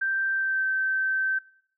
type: tone with pitch glide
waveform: sine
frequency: 1568 to 1548.2 Hz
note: G6 to G6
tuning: 0 to -22 cents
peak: -23 dBFS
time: 0.01-1.39 s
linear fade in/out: 10 ms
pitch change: -22 cents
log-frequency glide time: 0.33-0.65 s
effects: noise-tail reverb RT60 0.6 s tail -20 dB re dry